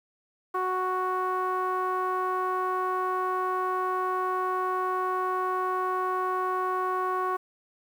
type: tone with low-pass filter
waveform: sawtooth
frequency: 370 Hz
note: F#4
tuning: in tune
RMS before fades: -28 dBFS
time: 0.54-7.37 s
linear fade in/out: 10 ms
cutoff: 1200 Hz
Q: 6.6
effects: 9-bit